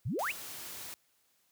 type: exponential sweep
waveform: sine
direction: up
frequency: 91 to 3063 Hz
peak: -31 dBFS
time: 0.05-0.32 s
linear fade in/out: 10 ms
type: noise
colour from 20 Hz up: white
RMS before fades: -44 dBFS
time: 0.19-0.94 s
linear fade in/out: 0 ms
effects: white hiss -72 dBFS RMS until 1.51 s + high-pass 60 Hz 12 dB/octave